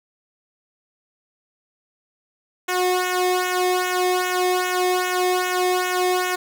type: tone with flanger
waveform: sawtooth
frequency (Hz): 364.1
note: F#4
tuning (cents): -28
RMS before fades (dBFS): -21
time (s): 2.68-6.36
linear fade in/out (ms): 10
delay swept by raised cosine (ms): 0.21 to 0.72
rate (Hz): 2.5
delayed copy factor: -0.8
effects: none

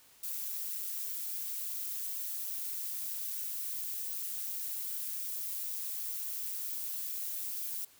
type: noise with amplitude modulation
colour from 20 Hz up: violet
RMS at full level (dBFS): -35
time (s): 0.23-7.85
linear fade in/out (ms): 5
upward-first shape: sine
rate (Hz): 197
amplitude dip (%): 65
effects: white hiss -61 dBFS RMS until 7.99 s

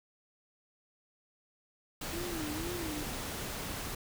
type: noise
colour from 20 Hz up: pink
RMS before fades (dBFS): -39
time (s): 2.01-3.95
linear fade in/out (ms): 5
type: tone with vibrato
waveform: sine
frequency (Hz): 324.9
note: E4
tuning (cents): -25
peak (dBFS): -38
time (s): 2.13-3.03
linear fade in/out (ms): 2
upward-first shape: sine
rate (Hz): 2.1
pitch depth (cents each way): 150
effects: none

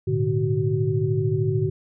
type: tone cluster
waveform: sine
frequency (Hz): 106.6 / 120 / 149.6 / 376.2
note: G#2 / B2 / D3 / F#4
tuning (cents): +46 / -49 / +32 / +29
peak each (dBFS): -25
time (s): 0.07-1.7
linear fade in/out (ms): 10
effects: none

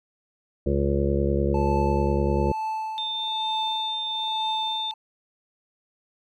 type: harmonic tone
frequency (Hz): 70.1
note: C#2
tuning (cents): +20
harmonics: 1 / 2 / 3 / 5 / 6 / 7 / 8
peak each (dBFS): -25 / -28 / -28 / -27 / -31 / -29 / -32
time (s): 0.66-2.52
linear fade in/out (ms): 5
type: tone with tremolo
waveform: triangle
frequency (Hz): 876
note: A5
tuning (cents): -8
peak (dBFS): -23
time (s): 1.54-4.94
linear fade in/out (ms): 5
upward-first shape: triangle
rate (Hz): 1.1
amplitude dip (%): 70
type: tone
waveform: sine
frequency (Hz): 3599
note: A7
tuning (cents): +38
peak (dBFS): -27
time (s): 2.98-4.91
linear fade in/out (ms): 0
effects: none

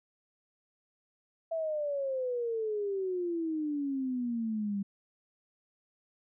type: exponential sweep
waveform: sine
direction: down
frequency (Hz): 664 to 195.9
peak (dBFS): -30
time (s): 1.51-4.83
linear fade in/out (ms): 10
effects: none

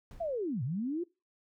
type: noise with exponential decay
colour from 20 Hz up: brown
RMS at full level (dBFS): -45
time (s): 0.11-0.53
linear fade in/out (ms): 1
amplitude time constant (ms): 90
type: linear two-way sweep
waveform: sine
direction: down then up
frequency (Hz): 698.5 to 112.1 to 363.4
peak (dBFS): -31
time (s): 0.2-1.04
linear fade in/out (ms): 10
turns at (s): 0.63
effects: noise-tail reverb RT60 0.3 s tail -25 dB re dry

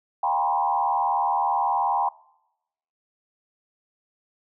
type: tone with frequency modulation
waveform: sine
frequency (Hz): 882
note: A5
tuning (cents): +4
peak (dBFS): -20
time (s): 0.23-2.09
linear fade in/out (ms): 5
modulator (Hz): 78.7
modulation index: 1.9
effects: noise-tail reverb RT60 0.9 s tail -23 dB re dry

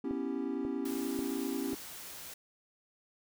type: chord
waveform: triangle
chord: C# half-diminished seventh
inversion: third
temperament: equal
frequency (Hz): 246.9 / 277.2 / 329.6 / 392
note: B3 / C#4 / E4 / G4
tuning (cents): 0 / 0 / 0 / 0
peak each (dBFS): -37 / -34 / -38 / -38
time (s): 0.04-1.75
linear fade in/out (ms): 5
type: click train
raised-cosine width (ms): 2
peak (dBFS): -30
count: 4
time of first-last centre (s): 0.11-1.732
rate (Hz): 1.85
type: noise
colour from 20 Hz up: white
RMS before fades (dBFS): -46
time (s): 0.85-2.34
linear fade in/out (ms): 5
effects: none

